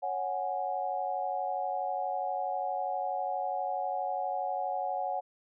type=chord; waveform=sine; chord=C# suspended fourth; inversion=none; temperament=just; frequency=554.4 / 739.2 / 831.5 Hz; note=C#5 / F#5 / G#5; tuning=0 / -2 / +2 cents; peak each=-37 / -32 / -36 dBFS; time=0.02-5.21 s; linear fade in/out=20 ms; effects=none